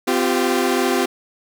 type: chord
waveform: sawtooth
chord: C suspended fourth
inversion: none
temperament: equal with one note detuned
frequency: 256.5 / 349.2 / 392 Hz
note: C4 / F4 / G4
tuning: -34 / 0 / 0 cents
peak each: -17 dBFS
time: 0.07-1.06 s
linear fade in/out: 10 ms
effects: none